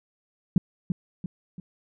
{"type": "tone with echo", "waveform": "sine", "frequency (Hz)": 179.7, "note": "F3", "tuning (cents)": 50, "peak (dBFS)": -14, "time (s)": [0.56, 0.58], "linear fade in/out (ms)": 2, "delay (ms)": 340, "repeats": 3, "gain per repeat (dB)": -7, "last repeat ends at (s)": 1.6, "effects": []}